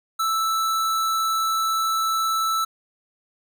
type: tone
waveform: square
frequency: 1318.5 Hz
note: E6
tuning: in tune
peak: -21 dBFS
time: 0.19-2.65 s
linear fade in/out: 10 ms
effects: none